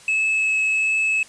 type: tone with vibrato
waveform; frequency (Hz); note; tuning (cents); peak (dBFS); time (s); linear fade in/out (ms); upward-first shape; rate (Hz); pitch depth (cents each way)
triangle; 2593; E7; -29; -16; 0.08-1.23; 2; triangle; 1.4; 8
effects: white hiss -46 dBFS RMS until 1.28 s + resampled to 22050 Hz